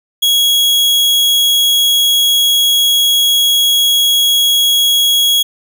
40% pulse tone, 3322 Hz, G#7, in tune, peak -8 dBFS, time 0.22-5.43 s, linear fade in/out 10 ms, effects none

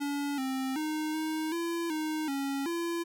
square tone with pitch steps, 285.2 / 263.7 / 308.8 / 313.6 / 338.1 / 310.5 / 276.1 / 339.4 Hz, C#4 / C4 / D#4 / D#4 / E4 / D#4 / C#4 / F4, +49 / +14 / -13 / +14 / +44 / -3 / -7 / -49 cents, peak -31 dBFS, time 0-3.04 s, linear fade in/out 20 ms, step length 380 ms, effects none

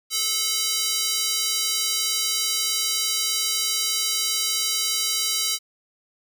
square tone with high-pass filter, 434.2 Hz, A4, 23 cents flat, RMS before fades -24 dBFS, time 0.1-5.59 s, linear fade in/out 50 ms, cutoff 4300 Hz, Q 1.3, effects none

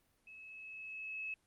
sine tone with level ramp, 2587 Hz, E7, 33 cents flat, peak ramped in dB -52 to -38 dBFS, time 0.27-1.34 s, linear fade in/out 2 ms, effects pink hiss -75 dBFS RMS until 1.46 s + Opus 32 kbps

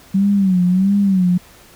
sine tone with vibrato, 189.8 Hz, F#3, 44 cents sharp, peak -11 dBFS, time 0.14-1.38 s, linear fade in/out 10 ms, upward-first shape sine, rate 1.5 Hz, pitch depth 110 cents each way, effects pink hiss -45 dBFS RMS until 1.75 s

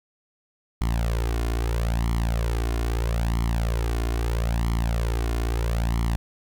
sawtooth tone with flanger, 57.2 Hz, A#1, 32 cents flat, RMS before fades -24 dBFS, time 0.81-6.16 s, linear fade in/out 0 ms, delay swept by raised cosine 0.94 to 2.84 ms, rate 0.77 Hz, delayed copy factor +0.8, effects none

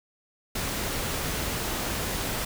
pink noise, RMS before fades -30 dBFS, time 0.55-2.45 s, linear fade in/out 5 ms, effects none

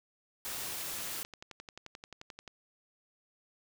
white noise, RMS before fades -39 dBFS, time 0.45-1.23 s, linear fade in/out 0 ms
click train, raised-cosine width 0.2 ms, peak -28 dBFS, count 24, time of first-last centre 0.46-2.478 s, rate 11.4 Hz
effects none

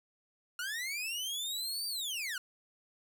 sawtooth linear two-way sweep, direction up then down, 1396.9 to 4699 to 1396.9 Hz, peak -32 dBFS, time 0.59-2.38 s, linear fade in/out 2 ms, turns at 1.87 s, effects none

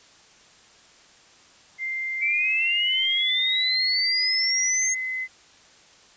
sine tone with pitch glide, 2093 to 2039 Hz, C7 to C7, 0 to -45 cents, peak -26 dBFS, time 1.78-5.28 s, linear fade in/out 50 ms, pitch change -45 cents, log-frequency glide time 3.2-3.3 s
sine exponential sweep, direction up, 2290 to 6530 Hz, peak -21 dBFS, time 2.21-4.95 s, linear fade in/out 20 ms
effects white hiss -53 dBFS RMS until 6.16 s + resampled to 16000 Hz

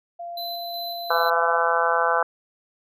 sine tone, 690 Hz, F5, 21 cents flat, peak -31 dBFS, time 0.19-1.59 s, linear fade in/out 10 ms
square tone with tremolo, 4032 Hz, B7, 35 cents sharp, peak -31 dBFS, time 0.37-1.3 s, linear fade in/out 5 ms, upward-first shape square, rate 2.7 Hz, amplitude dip 30%
harmonic tone, 168 Hz, E3, 33 cents sharp, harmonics 3 / 4 / 5 / 6 / 7 / 8 / 9, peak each -26 / -26 / -26 / -26 / -26 / -26 / -26 dBFS, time 1.1-2.23 s, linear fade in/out 5 ms
effects none

